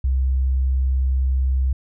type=tone; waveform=sine; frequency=65.41 Hz; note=C2; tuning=in tune; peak=-16 dBFS; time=0.04-1.73 s; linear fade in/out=5 ms; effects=none